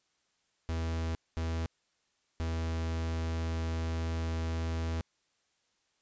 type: tone bursts at uneven times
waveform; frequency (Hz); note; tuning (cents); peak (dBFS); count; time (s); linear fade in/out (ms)
45% pulse; 81.7; E2; -15; -31; 3; 0.69-1.15 / 1.37-1.66 / 2.4-5.01; 0
effects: white hiss -75 dBFS RMS until 6.01 s + resampled to 16000 Hz